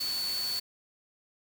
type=tone in noise; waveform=sine; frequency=4453 Hz; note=C#8; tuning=7 cents sharp; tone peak=-30 dBFS; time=0-0.6 s; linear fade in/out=10 ms; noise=white; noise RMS=-39 dBFS; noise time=0-0.6 s; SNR=+6 dB; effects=none